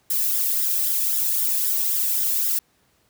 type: noise with flanger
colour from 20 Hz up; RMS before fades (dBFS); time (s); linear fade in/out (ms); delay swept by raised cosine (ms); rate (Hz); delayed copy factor
violet; -22; 0.1-2.59; 5; 0.56 to 1.19; 3.8; +0.55
effects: pink hiss -63 dBFS RMS until 3.09 s + high-pass 60 Hz 12 dB/octave